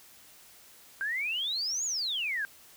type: exponential two-way sweep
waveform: sine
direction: up then down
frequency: 1550 to 7000 to 1550 Hz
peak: -29 dBFS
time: 1.01-2.45 s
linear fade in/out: 0 ms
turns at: 1.85 s
effects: white hiss -55 dBFS RMS until 2.76 s